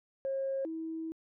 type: tone pair in turn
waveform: sine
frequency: 540 / 323.3 Hz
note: C#5 / E4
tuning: -45 / -34 cents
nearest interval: major sixth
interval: 889 cents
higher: first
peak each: -30 / -35 dBFS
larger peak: first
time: 0.25-0.65 / 0.65-1.12 s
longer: second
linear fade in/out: 0 ms
effects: tanh soft clip ceiling -26 dBFS